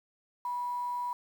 sine tone with quantisation, 976 Hz, B5, 21 cents flat, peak -31 dBFS, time 0.45-1.13 s, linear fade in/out 2 ms, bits 9, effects none

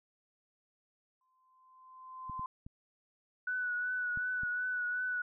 sine tone with exponential growth, 1034 Hz, C6, 21 cents flat, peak -35 dBFS, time 1.21-2.46 s, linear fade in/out 2 ms, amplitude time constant 270 ms
clicks, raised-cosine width 5 ms, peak -34 dBFS, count 5, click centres 2.297 / 2.395 / 2.665 / 4.174 / 4.434 s
sine tone with vibrato, 1480 Hz, F#6, in tune, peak -32 dBFS, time 3.47-5.22 s, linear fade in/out 5 ms, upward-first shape triangle, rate 2.7 Hz, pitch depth 31 cents each way
effects none

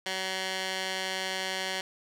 15% pulse tone with band-pass filter, 188.7 Hz, F#3, 34 cents sharp, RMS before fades -33 dBFS, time 0.06-1.81 s, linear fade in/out 2 ms, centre 3300 Hz, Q 0.8, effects none

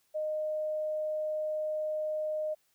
sine tone, 616 Hz, D#5, 17 cents flat, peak -30 dBFS, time 0.14-2.55 s, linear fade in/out 20 ms, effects white hiss -72 dBFS RMS until 2.74 s

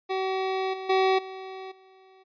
25% pulse tone with level steps, 379.6 Hz, F#4, 44 cents sharp, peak -22 / -30 / -16 / -33 / -49 dBFS, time 0.09-2.24 s, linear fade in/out 20 ms, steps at 0.73 / 0.89 / 1.18 / 1.71 s, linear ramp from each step 10 ms, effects resampled to 11025 Hz

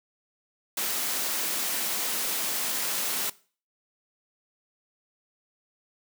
white high-pass noise, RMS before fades -29 dBFS, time 0.77-3.3 s, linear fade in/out 5 ms, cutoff 180 Hz, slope 24 dB/octave, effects noise-tail reverb RT60 0.4 s tail -20 dB re dry

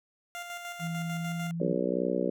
15% pulse tone with tremolo, 698 Hz, F5, 1 cent flat, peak -30 dBFS, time 0.35-1.51 s, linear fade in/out 0 ms, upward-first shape square, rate 6.7 Hz, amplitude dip 40%
sine tone with pitch glide, 166 to 167.54 Hz, E3 to E3, +12 to +28 cents, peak -31 dBFS, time 0.79-1.77 s, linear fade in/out 50 ms, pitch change +16 cents, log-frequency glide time 1.2-1.29 s
harmonic tone, 62.1 Hz, B1, 10 cents sharp, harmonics 3 / 4 / 5 / 6 / 7 / 8 / 9, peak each -34 / -34 / -34 / -34 / -34 / -34 / -34 dBFS, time 1.6-2.3 s, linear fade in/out 5 ms
effects none

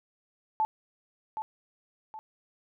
sine tone with echo, 872 Hz, A5, 16 cents flat, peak -23 dBFS, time 0.6-0.65 s, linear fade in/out 0 ms, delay 770 ms, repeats 2, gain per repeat -8 dB, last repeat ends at 2.19 s, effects none

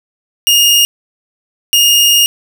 sawtooth tone bursts at uneven times, 2843 Hz, F7, 30 cents sharp, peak -3 dBFS, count 2, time 0.47-0.85 / 1.73-2.26 s, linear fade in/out 0 ms, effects none

